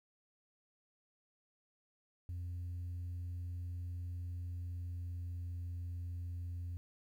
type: tone with pitch glide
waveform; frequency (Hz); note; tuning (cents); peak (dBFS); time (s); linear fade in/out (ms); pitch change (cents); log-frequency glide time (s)
sine; 88 to 87.34; F2 to F2; +14 to +1; -37; 2.29-6.77; 0; -13; 4.23-5.68
effects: tanh soft clip ceiling -38 dBFS + 12-bit